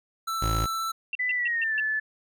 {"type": "tone with vibrato", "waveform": "square", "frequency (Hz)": 1329, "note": "E6", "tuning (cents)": 14, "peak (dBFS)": -28, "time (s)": [0.27, 0.92], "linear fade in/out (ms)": 10, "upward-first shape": "sine", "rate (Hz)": 15, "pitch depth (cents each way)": 8}
{"type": "tone", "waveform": "25% pulse", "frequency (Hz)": 55, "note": "A1", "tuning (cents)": 0, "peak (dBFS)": -21, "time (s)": [0.42, 0.66], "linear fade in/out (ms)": 5}
{"type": "tone bursts", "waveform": "sine", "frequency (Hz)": 2722, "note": "F7", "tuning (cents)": -45, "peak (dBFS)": -27, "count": 5, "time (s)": [1.13, 1.8], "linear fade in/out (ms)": 2, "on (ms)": 22, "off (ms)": 140}
{"type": "tone with pitch glide", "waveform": "sine", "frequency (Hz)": [1996, 1737.6], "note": ["B6", "A6"], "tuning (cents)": [18, -22], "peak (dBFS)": -24, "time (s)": [1.19, 2], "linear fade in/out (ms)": 10, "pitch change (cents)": -240, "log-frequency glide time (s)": [1.34, 1.76]}
{"effects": []}